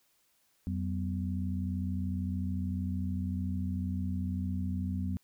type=tone cluster; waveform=sine; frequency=87.6 / 189.5 / 249.4 Hz; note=F2 / F#3 / B3; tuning=+6 / +42 / +17 cents; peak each=-33 / -35 / -39 dBFS; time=0.67-5.17 s; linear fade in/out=0 ms; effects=white hiss -71 dBFS RMS until 5.23 s